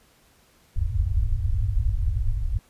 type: low-pass noise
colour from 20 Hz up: pink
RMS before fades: -23 dBFS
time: 0.76-2.59 s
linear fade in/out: 5 ms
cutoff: 110 Hz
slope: 96 dB/octave
effects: pink hiss -59 dBFS RMS until 2.69 s + resampled to 32000 Hz